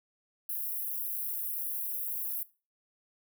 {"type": "high-pass noise", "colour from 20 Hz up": "white", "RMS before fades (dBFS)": -35, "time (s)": [0.49, 2.43], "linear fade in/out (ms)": 2, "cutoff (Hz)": 11000, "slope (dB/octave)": 48, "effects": ["noise-tail reverb RT60 0.3 s tail -18 dB re dry"]}